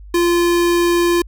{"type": "tone", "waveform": "square", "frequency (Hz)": 345.9, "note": "F4", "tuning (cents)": -17, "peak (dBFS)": -13, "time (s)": [0.14, 1.22], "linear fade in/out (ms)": 5, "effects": ["added 50 Hz sine -34 dBFS peak until 1.27 s"]}